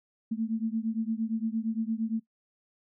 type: beating tone pair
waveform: sine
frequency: 220 / 228.7 Hz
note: A3 / A#3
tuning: 0 / -33 cents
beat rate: 8.7 Hz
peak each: -30 / -31 dBFS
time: 0.31-2.2 s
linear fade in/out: 10 ms
effects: noise-tail reverb RT60 0.1 s tail -20 dB re dry